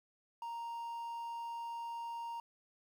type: tone with quantisation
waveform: triangle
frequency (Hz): 932.3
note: A#5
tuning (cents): 0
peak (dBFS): -38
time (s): 0.42-2.4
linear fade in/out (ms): 2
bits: 11
effects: none